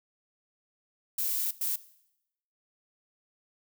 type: noise bursts at uneven times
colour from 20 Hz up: violet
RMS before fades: -30 dBFS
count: 2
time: 1.18-1.51 / 1.61-1.76 s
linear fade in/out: 5 ms
effects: noise-tail reverb RT60 0.8 s tail -18 dB re dry